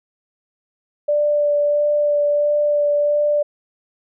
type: tone with vibrato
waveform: sine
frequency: 587.3 Hz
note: D5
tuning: in tune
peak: -14 dBFS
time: 1.08-3.43 s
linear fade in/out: 10 ms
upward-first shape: sine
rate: 1.5 Hz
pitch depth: 11 cents each way
effects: none